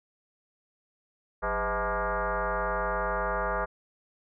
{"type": "tone with frequency modulation", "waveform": "sine", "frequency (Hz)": 277.8, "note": "C#4", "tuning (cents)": 4, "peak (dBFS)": -26, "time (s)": [1.42, 3.66], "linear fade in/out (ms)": 20, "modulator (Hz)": 228, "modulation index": 5.6, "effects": []}